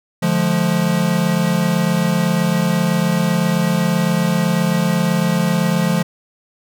square chord, D diminished, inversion none, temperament equal with one note detuned, 146.83 / 174.61 / 212.8 Hz, D3 / F3 / Ab3, 0 / 0 / +42 cents, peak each -23 / -17 / -21 dBFS, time 0.22-6.03 s, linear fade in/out 10 ms, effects none

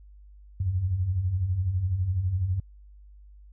sine beating tone pair, 82.41 / 94.41 Hz, E2 / F#2, 0 / +35 cents, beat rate 12 Hz, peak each -32 / -24 dBFS, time 0.6-2.6 s, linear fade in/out 5 ms, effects added 50 Hz sine -47 dBFS peak until 3.52 s

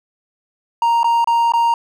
triangle tone with dropouts, 932.3 Hz, A#5, in tune, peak -10 dBFS, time 0.82-1.74 s, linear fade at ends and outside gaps 2 ms, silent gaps 1.032-1.043 / 1.244-1.273 / 1.521-1.536 s, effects none

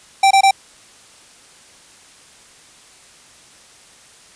square tone bursts, 781 Hz, G5, 7 cents flat, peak -9 dBFS, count 3, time 0.23-0.51 s, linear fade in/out 5 ms, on 78 ms, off 23 ms, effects white hiss -46 dBFS RMS until 4.35 s + resampled to 22050 Hz

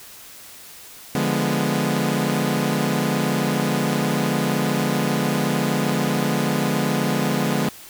sawtooth chord, D diminished seventh, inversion none, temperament equal, 146.83 / 174.61 / 207.7 / 246.9 Hz, D3 / F3 / Ab3 / Cb4, 0 / 0 / 0 / 0 cents, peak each -21 / -22 / -20 / -21 dBFS, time 1.15-7.69 s, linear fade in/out 2 ms, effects white hiss -42 dBFS RMS until 7.89 s

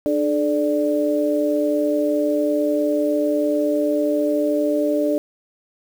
sine tone cluster, 298.8 / 428.2 / 588 Hz, D4 / A4 / D5, +30 / -47 / +2 cents, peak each -20 / -25 / -20 dBFS, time 0.06-5.18 s, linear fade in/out 0 ms, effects 7-bit

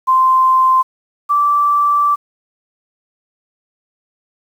sine tone pair in turn, 1041 / 1165.2 Hz, C6 / D6, -9 / -14 cents, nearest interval major second, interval 195 cents, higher second, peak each -8 / -10 dBFS, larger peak first, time 0.07-0.83 / 1.29-2.16 s, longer second, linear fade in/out 20 ms, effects 7-bit

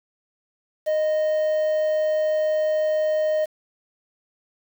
triangle tone with quantisation, 618 Hz, D#5, 12 cents flat, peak -17 dBFS, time 0.86-3.46 s, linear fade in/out 20 ms, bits 7, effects none

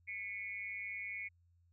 sine tone with amplitude modulation, 2205 Hz, C#7, 10 cents flat, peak -36 dBFS, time 0.07-1.29 s, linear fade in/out 20 ms, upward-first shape sine, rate 204 Hz, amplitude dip 95%, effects added 86 Hz sine -67 dBFS peak until 1.72 s

